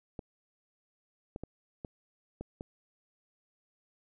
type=clicks; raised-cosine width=2 ms; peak=-26 dBFS; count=6; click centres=0.192 / 1.361 / 1.436 / 1.848 / 2.41 / 2.609 s; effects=none